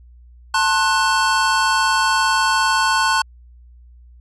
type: chord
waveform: square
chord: F# diminished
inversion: first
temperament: just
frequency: 888 / 1065.6 / 1480 Hz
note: A5 / C6 / F#6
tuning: +16 / +31 / 0 cents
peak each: -20 dBFS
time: 0.54-3.22 s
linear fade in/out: 5 ms
effects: added 60 Hz sine -42 dBFS peak until 4.2 s + resampled to 22050 Hz